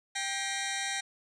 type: tone cluster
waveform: 15% pulse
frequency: 788 / 1903 / 2125 Hz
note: G5 / A#6 / C7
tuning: +9 / +35 / +26 cents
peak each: -29 / -28 / -34 dBFS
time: 0.15-1.01 s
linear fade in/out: 10 ms
effects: resampled to 22050 Hz